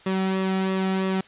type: tone with flanger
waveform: sawtooth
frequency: 189.9 Hz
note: F#3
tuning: 45 cents sharp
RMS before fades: -24 dBFS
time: 0.06-1.21 s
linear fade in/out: 5 ms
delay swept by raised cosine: 1.3 to 1.93 ms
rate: 3 Hz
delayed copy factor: -0.5
effects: white hiss -50 dBFS RMS until 1.27 s + resampled to 8000 Hz